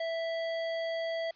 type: tone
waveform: square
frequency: 659.3 Hz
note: E5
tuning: in tune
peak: -32 dBFS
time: 0-1.31 s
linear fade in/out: 5 ms
effects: white hiss -62 dBFS RMS until 1.35 s + resampled to 11025 Hz